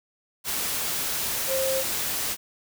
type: tone in noise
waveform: sine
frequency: 531 Hz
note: C5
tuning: 25 cents sharp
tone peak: -24 dBFS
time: 1.47-1.84 s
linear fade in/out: 50 ms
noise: white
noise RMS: -28 dBFS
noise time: 0.44-2.37 s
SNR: +1 dB
effects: none